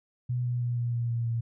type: tone with pitch steps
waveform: sine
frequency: 123.47 / 122.19 / 120.93 / 119.68 / 118.44 / 117.22 / 116 Hz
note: B2 / B2 / B2 / A#2 / A#2 / A#2 / A#2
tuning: 0 / -18 / -36 / +46 / +28 / +10 / -8 cents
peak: -26 dBFS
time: 0.29-1.41 s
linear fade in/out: 10 ms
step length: 160 ms
effects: none